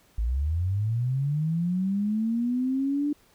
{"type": "linear sweep", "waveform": "sine", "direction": "up", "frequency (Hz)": [51.91, 296.3], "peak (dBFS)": -23, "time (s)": [0.18, 3.13], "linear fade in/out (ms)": 5, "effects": ["pink hiss -61 dBFS RMS until 3.34 s"]}